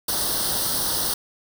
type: noise with comb filter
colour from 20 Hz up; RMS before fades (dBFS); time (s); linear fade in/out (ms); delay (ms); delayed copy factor
white; -24; 0.08-1.14; 5; 0.21; +0.85
effects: none